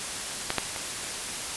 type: clicks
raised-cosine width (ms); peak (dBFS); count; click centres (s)
0.3; -9 / -7 / -17; 3; 0.504 / 0.583 / 0.762
effects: white hiss -33 dBFS RMS until 1.56 s + resampled to 24000 Hz